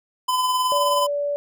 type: tone with tremolo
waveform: square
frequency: 1012 Hz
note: B5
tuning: 42 cents sharp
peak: -18 dBFS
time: 0.28-1.07 s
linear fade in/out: 10 ms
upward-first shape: sine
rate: 19 Hz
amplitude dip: 35%
type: tone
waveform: sine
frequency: 577 Hz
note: D5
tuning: 31 cents flat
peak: -21 dBFS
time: 0.72-1.36 s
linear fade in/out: 0 ms
effects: none